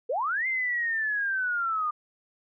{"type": "linear two-way sweep", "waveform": "sine", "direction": "up then down", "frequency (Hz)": [432.7, 2105, 1202], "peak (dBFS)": -25, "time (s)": [0.09, 1.91], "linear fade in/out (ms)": 10, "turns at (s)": 0.47, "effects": []}